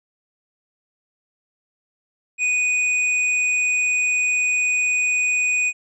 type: tone with hard clipping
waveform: triangle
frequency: 2481 Hz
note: D#7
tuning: 6 cents flat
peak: -19 dBFS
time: 2.38-5.73 s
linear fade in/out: 50 ms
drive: 14 dB
effects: resampled to 22050 Hz